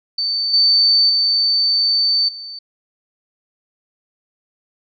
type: tone with level steps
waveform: sine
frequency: 4551 Hz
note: C#8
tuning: 45 cents sharp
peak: -17 / -10 / -13 / -29 dBFS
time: 0.18-2.59 s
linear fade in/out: 5 ms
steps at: 0.53 / 1.09 / 2.28 s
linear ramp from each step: 10 ms
effects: none